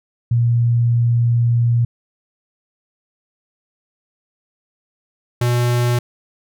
sine / square tone pair in turn, 118.4 / 121.38 Hz, A#2 / B2, +27 / -30 cents, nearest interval unison, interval 43 cents, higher second, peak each -12 / -15 dBFS, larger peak first, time 0.31-1.85 / 5.41-5.99 s, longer first, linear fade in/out 5 ms, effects none

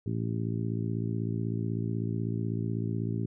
harmonic tone, 56.1 Hz, A1, 34 cents sharp, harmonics 2 / 3 / 4 / 5 / 6 / 7, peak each -31 / -35 / -37 / -39 / -41 / -42 dBFS, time 0.06-3.26 s, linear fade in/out 5 ms, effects none

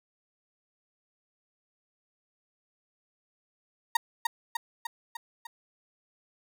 35% pulse tone with echo, 932.3 Hz, A#5, in tune, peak -18 dBFS, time 3.95-3.97 s, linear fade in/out 5 ms, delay 300 ms, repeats 5, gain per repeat -4 dB, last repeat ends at 5.47 s, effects none

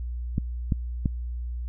clicks, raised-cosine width 5 ms, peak -11 dBFS, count 3, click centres 0.381 / 0.722 / 1.058 s, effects added 60 Hz sine -29 dBFS peak until 1.68 s

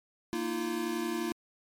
square chord, Bb suspended fourth, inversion none, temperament equal with one note detuned, 233.1 / 311.1 / 342.6 Hz, Bb3 / Eb4 / F4, 0 / 0 / -33 cents, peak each -37 / -38 / -34 dBFS, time 0.33-1.32 s, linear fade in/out 0 ms, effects MP3 64 kbps

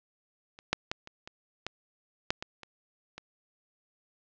clicks, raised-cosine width 0.2 ms, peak -30 / -7 / -13 / -27 / -25 / -16 / -8 / -18 / -27 / -24 dBFS, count 10, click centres 0.589 / 0.73 / 0.915 / 1.074 / 1.275 / 1.666 / 2.305 / 2.425 / 2.633 / 3.18 s, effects low-pass 5000 Hz 12 dB/octave

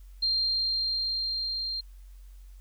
sine tone with level ramp, 4186 Hz, C8, in tune, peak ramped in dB -23 to -30 dBFS, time 0.22-1.81 s, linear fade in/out 10 ms, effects added 46 Hz sine -45 dBFS peak until 2.6 s + white hiss -66 dBFS RMS until 2.6 s

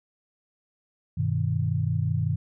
sine chord, G augmented, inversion none, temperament equal with one note detuned, 98 / 123.47 / 156.19 Hz, G2 / B2 / D#3, 0 / 0 / +7 cents, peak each -27 dBFS, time 1.17-2.36 s, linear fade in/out 10 ms, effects none

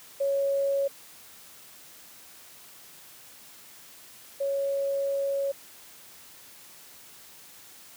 sine tone pair in turn, 554.4 / 554.4 Hz, C#5 / C#5, 0 / 0 cents, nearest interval unison, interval 0 cents, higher neither, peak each -23 / -25 dBFS, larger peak first, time 0.2-0.88 / 4.4-5.52 s, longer second, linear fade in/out 10 ms, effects white hiss -50 dBFS RMS until 7.96 s + high-pass 80 Hz 12 dB/octave

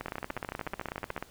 two click trains, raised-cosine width 0.5 ms, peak -19 / -20 dBFS, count 20 / 17, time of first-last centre 0.06-1.226 / 0.01-1.178 s, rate 16.3 / 13.7 Hz, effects pink hiss -56 dBFS RMS until 1.3 s

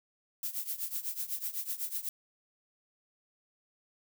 violet noise with tremolo, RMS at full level -33 dBFS, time 0.43-2.09 s, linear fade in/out 2 ms, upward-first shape triangle, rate 8 Hz, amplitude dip 90%, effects none

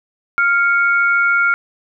sine tone pair together, 1396.6 / 2217 Hz, F6 / C#7, 0 / 0 cents, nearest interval minor sixth, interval 800 cents, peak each -12 / -19 dBFS, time 0.38-1.54 s, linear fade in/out 0 ms, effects none

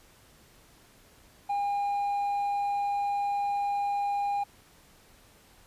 sine tone with hard clipping, 809 Hz, G#5, 46 cents flat, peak -27 dBFS, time 1.49-4.44 s, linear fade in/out 10 ms, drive 2 dB, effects pink hiss -58 dBFS RMS until 5.66 s + resampled to 32000 Hz

